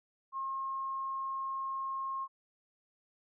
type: tone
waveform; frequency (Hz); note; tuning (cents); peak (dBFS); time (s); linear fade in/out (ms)
sine; 1074; C6; +45; -34; 0.32-2.28; 50
effects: none